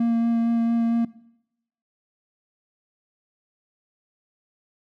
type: tone with vibrato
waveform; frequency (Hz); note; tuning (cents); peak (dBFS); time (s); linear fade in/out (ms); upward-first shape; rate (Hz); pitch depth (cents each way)
triangle; 231.6; A#3; -11; -16; 0-1.05; 5; sine; 4.4; 10
effects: noise-tail reverb RT60 0.8 s tail -20 dB re dry